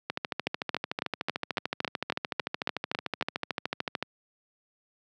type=two click trains; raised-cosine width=0.3 ms; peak=-11 / -13 dBFS; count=11 / 54; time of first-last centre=0.47-3.225 / 0.1-4.026 s; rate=3.63 / 13.5 Hz; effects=high-pass 150 Hz 12 dB/octave